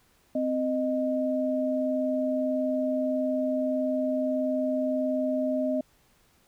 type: tone pair together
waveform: sine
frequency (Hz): 259.4 / 619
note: C4 / D#5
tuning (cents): -15 / -9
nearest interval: octave + minor third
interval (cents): 1506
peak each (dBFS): -27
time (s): 0.35-5.81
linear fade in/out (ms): 5
effects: pink hiss -64 dBFS RMS until 6.47 s